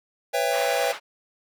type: chord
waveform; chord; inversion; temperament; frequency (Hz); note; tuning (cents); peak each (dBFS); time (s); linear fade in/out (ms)
square; C# half-diminished seventh; third; just; 498.9 / 554.4 / 665.2 / 798.3; B4 / C#5 / E5 / G5; +17 / 0 / +16 / +31; -28; 0.33-0.93; 20
type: band-pass noise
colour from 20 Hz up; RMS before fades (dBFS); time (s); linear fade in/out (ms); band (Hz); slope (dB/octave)
white; -35; 0.5-1; 50; 610 to 2400; 12
effects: none